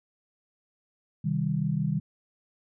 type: chord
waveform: sine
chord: C minor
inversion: none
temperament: just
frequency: 130.81 / 156.98 / 196.22 Hz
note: C3 / Eb3 / G3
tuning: 0 / +16 / +2 cents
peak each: -31 / -27 / -30 dBFS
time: 1.24-2 s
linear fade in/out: 10 ms
effects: none